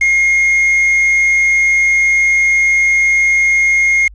triangle tone with quantisation, 2141 Hz, C7, 39 cents sharp, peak -7 dBFS, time 0.01-4.08 s, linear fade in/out 5 ms, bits 5, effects added 50 Hz sine -34 dBFS peak until 4.14 s + resampled to 22050 Hz

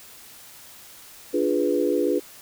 sine chord, D diminished seventh, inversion none, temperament equal, 293.7 / 349.2 / 415.3 / 493.9 Hz, D4 / F4 / Ab4 / Cb5, 0 / 0 / 0 / 0 cents, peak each -25 dBFS, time 1.33-2.2 s, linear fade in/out 20 ms, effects white hiss -46 dBFS RMS until 2.41 s

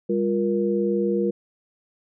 sine tone cluster, 200.2 / 352.7 / 471.9 Hz, G3 / F4 / A#4, +37 / +17 / +21 cents, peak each -24 dBFS, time 0.09-1.31 s, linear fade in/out 10 ms, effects none

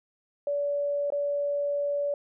sine tone with dropouts, 574 Hz, D5, 40 cents flat, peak -25 dBFS, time 0.47-2.14 s, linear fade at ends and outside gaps 2 ms, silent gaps 1.103-1.122 s, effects none

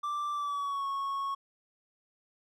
triangle tone with pitch glide, 1174.7 to 1102.4 Hz, D6 to C#6, 0 to -10 cents, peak -29 dBFS, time 0.03-1.35 s, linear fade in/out 10 ms, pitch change -110 cents, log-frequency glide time 0.33-0.86 s, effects none

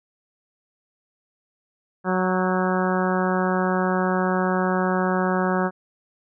harmonic tone with a mistuned harmonic, 185 Hz, F#3, in tune, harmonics 1 / 2 / 3 / 4 / 5 / 6 / 7 / 8 / 9, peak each -23 / -26 / -28 / -29 / -30 / -31 / -31 / -32 / -33 dBFS, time 2.04-5.71 s, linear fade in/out 50 ms, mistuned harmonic 9, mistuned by -38 cents, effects none

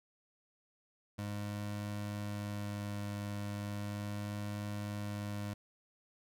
25% pulse tone with vibrato, 102.9 Hz, G#2, 16 cents flat, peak -34 dBFS, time 1.18-5.54 s, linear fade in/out 10 ms, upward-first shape sine, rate 0.36 Hz, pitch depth 9 cents each way, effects none

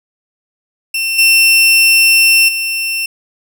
sawtooth tone with level steps, 2700 Hz, E7, 41 cents sharp, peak -11 / -3 / -12 dBFS, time 0.94-3.06 s, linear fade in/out 5 ms, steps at 1.18 / 2.48 s, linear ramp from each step 10 ms, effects none

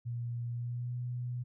sine tone with pitch glide, 119.1 to 122.87 Hz, A#2 to B2, +38 to -8 cents, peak -34 dBFS, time 0.05-1.44 s, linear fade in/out 20 ms, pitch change +54 cents, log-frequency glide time 0.51-0.95 s, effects none

